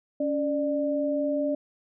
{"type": "tone pair together", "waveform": "sine", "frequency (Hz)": [280.7, 594.8], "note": ["C#4", "D5"], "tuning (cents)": [22, 22], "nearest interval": "octave + minor second", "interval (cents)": 1300, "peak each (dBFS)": [-27, -26], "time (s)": [0.2, 1.55], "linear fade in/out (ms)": 5, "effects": []}